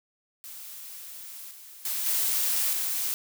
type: noise with level steps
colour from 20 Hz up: blue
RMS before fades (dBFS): -42 / -47 / -30 / -26 / -29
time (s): 0.44-3.14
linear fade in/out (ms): 0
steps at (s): 1.51 / 1.85 / 2.06 / 2.73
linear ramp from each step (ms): 2
effects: none